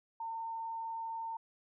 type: tone with vibrato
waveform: sine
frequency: 906 Hz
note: A#5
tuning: 50 cents flat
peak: -37 dBFS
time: 0.2-1.37 s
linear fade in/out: 5 ms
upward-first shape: square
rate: 20 Hz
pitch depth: 13 cents each way
effects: none